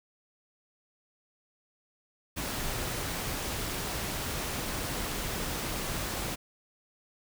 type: noise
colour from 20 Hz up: pink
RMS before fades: -34 dBFS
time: 2.36-6.36 s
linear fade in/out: 20 ms
effects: none